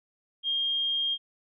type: tone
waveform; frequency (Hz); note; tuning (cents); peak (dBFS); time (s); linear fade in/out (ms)
sine; 3221; G7; +46; -25; 0.43-1.18; 50
effects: none